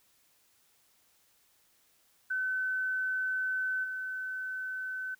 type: tone with level steps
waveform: sine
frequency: 1519 Hz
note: F#6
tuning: 45 cents sharp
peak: -29 / -34 dBFS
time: 2.3-5.15 s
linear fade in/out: 10 ms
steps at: 3.83 s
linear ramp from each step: 20 ms
effects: white hiss -68 dBFS RMS until 5.19 s